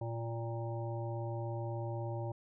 harmonic tone with a mistuned harmonic, 115.9 Hz, A#2, 10 cents flat, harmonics 1 / 3 / 5 / 7 / 8, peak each -37 / -44 / -44 / -47 / -50 dBFS, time 0.01-2.32 s, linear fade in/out 5 ms, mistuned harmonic 7, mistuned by -23 cents, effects none

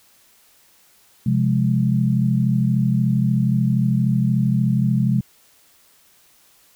sine chord, F minor, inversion second, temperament equal, 130.81 / 174.61 / 207.7 Hz, C3 / F3 / Ab3, 0 / 0 / 0 cents, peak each -18 / -22 / -20 dBFS, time 1.26-5.21 s, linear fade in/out 5 ms, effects white hiss -55 dBFS RMS until 6.75 s

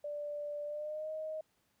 sine tone with pitch glide, 587.3 to 625.8 Hz, D5 to D#5, 0 to +10 cents, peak -37 dBFS, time 0.04-1.41 s, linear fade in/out 5 ms, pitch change +110 cents, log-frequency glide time 0.65-1.11 s, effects pink hiss -75 dBFS RMS until 1.8 s + high-pass 80 Hz 12 dB/octave

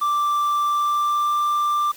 triangle tone with pitch glide, 1174.7 to 1183.6 Hz, D6 to D6, 0 to +13 cents, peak -16 dBFS, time 0.01-1.92 s, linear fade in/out 10 ms, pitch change +13 cents, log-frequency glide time 0.63-1.38 s, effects white hiss -44 dBFS RMS until 1.96 s

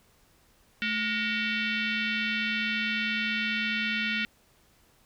sine tone with frequency modulation, 217.7 Hz, A3, 18 cents flat, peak -26 dBFS, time 0.82-4.25 s, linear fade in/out 0 ms, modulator 825 Hz, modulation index 3.8, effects pink hiss -63 dBFS RMS until 5.05 s

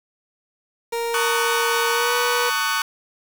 30% pulse tone with pitch glide, 466.2 to 482.9 Hz, A#4 to B4, 0 to -39 cents, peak -20 dBFS, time 0.92-2.5 s, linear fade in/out 10 ms, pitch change +61 cents, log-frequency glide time 1.91-2.14 s
sawtooth chord, D# half-diminished seventh, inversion second, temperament just, 896 / 1120.1 / 1244.5 / 1493.4 Hz, A5 / C#6 / D#6 / F#6, +31 / +18 / 0 / +16 cents, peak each -25 / -21 / -24 / -20 dBFS, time 1.14-2.82 s, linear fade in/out 2 ms
effects 7-bit

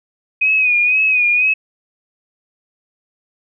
sine tone with vibrato, 2498 Hz, D#7, 6 cents sharp, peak -11 dBFS, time 0.41-1.54 s, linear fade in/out 10 ms, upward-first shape sine, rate 2 Hz, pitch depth 58 cents each way, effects none

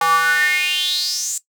square tone with high-pass filter sweep, 164.3 Hz, E3, 5 cents flat, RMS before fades -18 dBFS, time 0.01-1.38 s, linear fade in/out 2 ms, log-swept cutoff 950 to 7600 Hz, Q 7.3, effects noise-tail reverb RT60 0.1 s tail -17 dB re dry

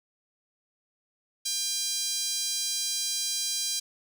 5% pulse tone with high-pass filter, 800 Hz, G5, 35 cents sharp, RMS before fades -30 dBFS, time 1.45-3.8 s, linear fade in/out 10 ms, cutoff 4400 Hz, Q 1.7, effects none

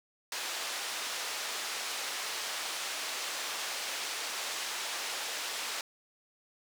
white band-pass noise, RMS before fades -37 dBFS, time 0.32-5.81 s, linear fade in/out 2 ms, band 510 to 5800 Hz, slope 12 dB/octave, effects none

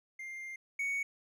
triangle tone pair in turn, 2105 / 2230 Hz, C7 / C#7, +10 / +10 cents, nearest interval minor second, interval 100 cents, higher second, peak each -39 / -30 dBFS, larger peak second, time 0.19-0.56 / 0.79-1.03 s, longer first, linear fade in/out 5 ms, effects none

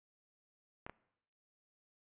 clicks, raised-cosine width 0.5 ms, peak -29 dBFS, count 2, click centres 0.865 / 0.896 s, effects noise-tail reverb RT60 0.8 s tail -21 dB re dry + resampled to 8000 Hz

